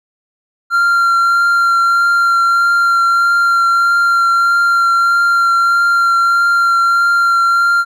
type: tone with vibrato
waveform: triangle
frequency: 1381 Hz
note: F6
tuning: 20 cents flat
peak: -7 dBFS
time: 0.7-7.85 s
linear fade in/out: 50 ms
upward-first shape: triangle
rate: 1.6 Hz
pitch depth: 13 cents each way
effects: none